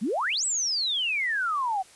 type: exponential two-way sweep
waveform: sine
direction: up then down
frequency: 183.9 to 8100 to 733 Hz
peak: -24 dBFS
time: 0.01-1.83 s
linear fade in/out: 20 ms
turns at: 0.45 s
effects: white hiss -53 dBFS RMS until 1.95 s + resampled to 24000 Hz